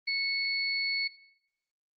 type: tone pair together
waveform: sine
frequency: 2206 / 4412 Hz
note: C#7 / C#8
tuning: -9 / -9 cents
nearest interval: octave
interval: 1200 cents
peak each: -29 / -32 dBFS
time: 0.07-1.08 s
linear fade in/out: 10 ms
effects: noise-tail reverb RT60 0.7 s tail -17 dB re dry + Opus 32 kbps